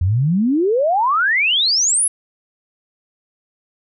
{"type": "exponential sweep", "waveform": "sine", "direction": "up", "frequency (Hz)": [83, 11090], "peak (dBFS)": -13, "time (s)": [0.01, 2.08], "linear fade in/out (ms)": 5, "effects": []}